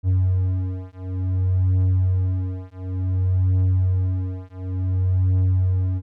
triangle beating tone pair, 92.5 / 93.06 Hz, F#2 / F#2, 0 / +10 cents, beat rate 0.56 Hz, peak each -19 dBFS, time 0.03-6.02 s, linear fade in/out 50 ms, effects none

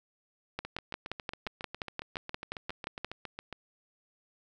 two click trains, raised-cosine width 0.3 ms, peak -23 / -18 dBFS, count 22 / 15, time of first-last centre 0.65-3.527 / 0.59-3.046 s, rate 7.3 / 5.7 Hz, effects none

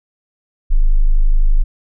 sine tone, 25.96 Hz, G#0, in tune, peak -7 dBFS, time 0.7-1.64 s, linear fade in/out 20 ms, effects none

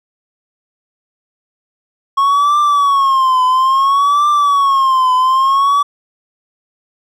triangle tone with vibrato, 1095 Hz, C#6, 22 cents flat, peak -7 dBFS, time 2.17-5.83 s, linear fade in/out 10 ms, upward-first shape triangle, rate 0.59 Hz, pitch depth 140 cents each way, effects none

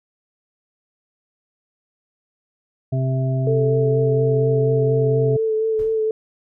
harmonic tone, 131.5 Hz, C3, 9 cents sharp, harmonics 1 / 2 / 3 / 5, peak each -18 / -30 / -32 / -29 dBFS, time 2.92-5.37 s, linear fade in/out 10 ms
sine tone with vibrato, 440 Hz, A4, in tune, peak -17 dBFS, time 3.47-6.11 s, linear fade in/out 2 ms, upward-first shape sine, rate 4.2 Hz, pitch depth 21 cents each way
brown noise with exponential decay, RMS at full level -35 dBFS, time 5.79-6.09 s, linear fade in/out 1 ms, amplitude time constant 64 ms
effects none

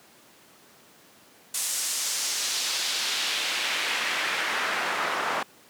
pink noise with band-pass filter sweep, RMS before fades -28 dBFS, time 1.54-5.43 s, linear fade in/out 5 ms, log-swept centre 8800 to 1100 Hz, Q 1.2, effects pink hiss -54 dBFS RMS until 5.69 s + high-pass 200 Hz 12 dB/octave

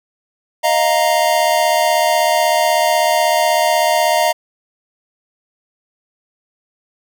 square chord, Eb suspended second, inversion none, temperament equal, 622.3 / 698.5 / 932.3 Hz, Eb5 / F5 / Bb5, 0 / 0 / 0 cents, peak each -17 / -17 / -18 dBFS, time 0.63-4.33 s, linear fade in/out 20 ms, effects none

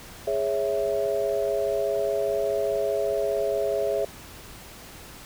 sine chord, C# minor, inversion second, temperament equal, 415.3 / 554.4 / 659.3 Hz, G#4 / C#5 / E5, 0 / 0 / 0 cents, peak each -27 dBFS, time 0.27-4.05 s, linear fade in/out 5 ms, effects pink hiss -44 dBFS RMS until 5.25 s

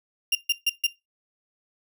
35% pulse tone bursts, 2794 Hz, F7, in tune, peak -17 dBFS, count 4, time 0.32-0.868 s, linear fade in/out 5 ms, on 32 ms, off 140 ms, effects noise-tail reverb RT60 0.2 s tail -18 dB re dry

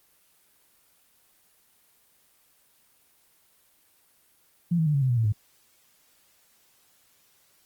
sine tone with pitch steps, 171.8 / 160.3 / 149.56 / 139.54 / 130.2 / 121.48 / 113.35 / 105.76 Hz, F3 / E3 / D3 / C#3 / C3 / B2 / A#2 / G#2, -28 / -48 / +32 / +12 / -8 / -28 / -48 / +32 cents, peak -20 dBFS, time 4.71-5.326 s, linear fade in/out 10 ms, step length 77 ms, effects white hiss -63 dBFS RMS until 7.65 s + Opus 24 kbps

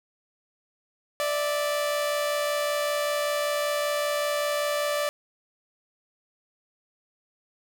sawtooth tone pair together, 586.8 / 652 Hz, D5 / E5, -2 / -19 cents, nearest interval major second, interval 183 cents, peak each -21 / -31 dBFS, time 1.2-5.09 s, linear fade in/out 0 ms, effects none

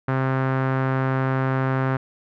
sawtooth tone with low-pass filter, 132.2 Hz, C3, 18 cents sharp, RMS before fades -22 dBFS, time 0.08-1.97 s, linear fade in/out 5 ms, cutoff 1500 Hz, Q 2, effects none

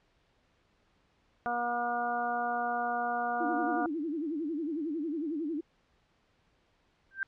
harmonic tone, 239.8 Hz, A#3, 49 cents sharp, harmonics 1 / 2 / 3 / 4 / 5 / 6, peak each -41 / -41 / -31 / -42 / -38 / -37 dBFS, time 1.46-3.86 s, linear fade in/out 0 ms
sine tone with vibrato, 311.1 Hz, D#4, in tune, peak -31 dBFS, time 3.4-5.61 s, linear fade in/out 10 ms, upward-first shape sine, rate 11 Hz, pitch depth 160 cents each way
sine tone with exponential growth, 1569 Hz, G6, 1 cent sharp, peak -25 dBFS, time 7.11-7.23 s, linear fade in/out 1 ms, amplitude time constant 26 ms
effects pink hiss -70 dBFS RMS until 7.27 s + low-pass 4000 Hz 12 dB/octave

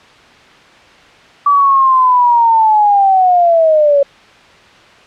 sine linear sweep, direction down, 1156 to 554.4 Hz, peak -6 dBFS, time 1.46-4.03 s, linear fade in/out 5 ms, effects white hiss -41 dBFS RMS until 5.06 s + low-pass 3000 Hz 12 dB/octave

